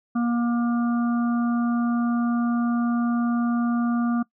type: harmonic tone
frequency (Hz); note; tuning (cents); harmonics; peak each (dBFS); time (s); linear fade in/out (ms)
237.3; A#3; +31; 1 / 3 / 5 / 6; -20 / -35 / -33 / -38; 0.15-4.23; 10
effects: noise-tail reverb RT60 0.1 s tail -22 dB re dry